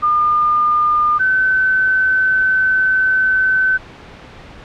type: tone pair in turn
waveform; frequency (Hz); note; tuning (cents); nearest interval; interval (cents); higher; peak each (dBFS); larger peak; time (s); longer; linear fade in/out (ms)
sine; 1210 / 1524.5; D#6 / G6; -49 / -49; major third; 400; second; -11; neither; 0.02-1.19 / 1.19-3.78; second; 20
effects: pink hiss -37 dBFS RMS until 4.64 s + low-pass 3000 Hz 12 dB/octave